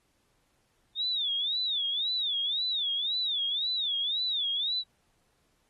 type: tone with vibrato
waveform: sine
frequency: 3607 Hz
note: A7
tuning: 42 cents sharp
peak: -27 dBFS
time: 0.95-4.84 s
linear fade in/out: 50 ms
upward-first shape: sine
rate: 1.9 Hz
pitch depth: 180 cents each way
effects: pink hiss -72 dBFS RMS until 5.69 s + AAC 32 kbps